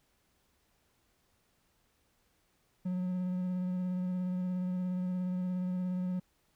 triangle tone with vibrato, 182 Hz, F#3, 28 cents flat, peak -29 dBFS, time 2.85-6.2 s, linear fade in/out 10 ms, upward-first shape sine, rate 17 Hz, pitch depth 17 cents each way, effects pink hiss -73 dBFS RMS until 6.55 s

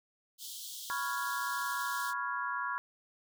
pink high-pass noise, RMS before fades -44 dBFS, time 0.38-2.14 s, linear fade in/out 50 ms, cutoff 3100 Hz, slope 96 dB/octave
sine chord, C# dominant seventh, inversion third, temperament equal, 987.8 / 1108.7 / 1396.9 / 1661.2 Hz, B5 / C#6 / E#6 / G#6, 0 / 0 / 0 / 0 cents, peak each -38 / -38 / -38 / -39 dBFS, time 0.9-2.78 s, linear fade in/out 0 ms
effects none

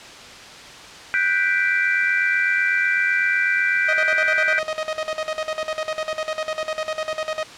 sine chord, G major seventh, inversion third, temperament equal, 1480 / 1568 / 1975.5 / 2349 Hz, F#6 / G6 / B6 / D7, 0 / 0 / 0 / 0 cents, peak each -24 / -21 / -23 / -23 dBFS, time 1.14-4.59 s, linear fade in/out 0 ms
sawtooth tone with tremolo, 626 Hz, D#5, 10 cents sharp, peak -18 dBFS, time 3.88-7.44 s, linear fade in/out 10 ms, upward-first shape square, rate 10 Hz, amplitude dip 80%
effects white hiss -39 dBFS RMS until 7.57 s + low-pass 5000 Hz 12 dB/octave

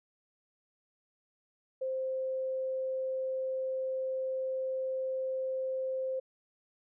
sine tone, 523.3 Hz, C5, in tune, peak -31 dBFS, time 1.81-6.2 s, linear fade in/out 10 ms, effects none

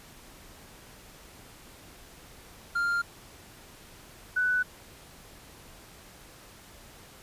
triangle / sine tone pair in turn, 1396.9 / 1490.3 Hz, F6 / F#6, 0 / +12 cents, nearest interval minor second, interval 112 cents, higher second, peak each -23 dBFS, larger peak neither, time 2.75-3.02 / 4.36-4.63 s, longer neither, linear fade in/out 10 ms, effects pink hiss -51 dBFS RMS until 7.22 s + resampled to 32000 Hz

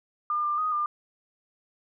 sine tone with pitch steps, 1204 / 1193 / 1247 / 1201 Hz, D6 / D6 / D#6 / D6, +43 / +27 / +3 / +38 cents, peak -24 dBFS, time 0.3-0.86 s, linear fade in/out 2 ms, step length 140 ms, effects none

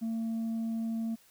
sine tone with tanh clipping, 226.1 Hz, A3, 47 cents sharp, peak -31 dBFS, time 0.01-1.16 s, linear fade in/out 20 ms, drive 2 dB, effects white hiss -62 dBFS RMS until 1.3 s

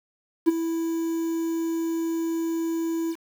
triangle tone with ADSR envelope, 329.6 Hz, E4, in tune, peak -10 dBFS, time 0.46-3.16 s, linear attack 24 ms, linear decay 21 ms, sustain -12 dB, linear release 57 ms, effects 7-bit

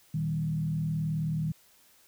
sine tone with frequency modulation, 157.4 Hz, D#3, 20 cents sharp, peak -27 dBFS, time 0.14-1.52 s, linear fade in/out 5 ms, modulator 38.9 Hz, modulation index 0.67, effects white hiss -61 dBFS RMS until 2.07 s

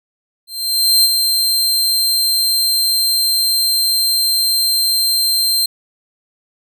sawtooth tone with ADSR envelope, 4149 Hz, C8, 15 cents flat, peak -5 dBFS, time 0.47-5.66 s, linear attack 570 ms, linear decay 35 ms, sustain -5 dB, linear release 5 ms, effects none

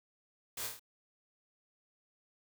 white noise with echo, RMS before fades -41 dBFS, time 0.57-0.67 s, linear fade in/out 5 ms, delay 25 ms, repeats 5, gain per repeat -3 dB, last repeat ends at 0.795 s, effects none

